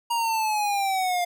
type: linear sweep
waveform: square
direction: down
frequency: 945 to 698.5 Hz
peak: -23 dBFS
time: 0.1-1.25 s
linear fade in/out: 10 ms
effects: none